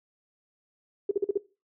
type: tone bursts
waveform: sine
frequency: 400 Hz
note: G4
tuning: 35 cents sharp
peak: -21 dBFS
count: 5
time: 1.09-1.376 s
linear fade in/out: 5 ms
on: 22 ms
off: 44 ms
effects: noise-tail reverb RT60 0.3 s tail -20 dB re dry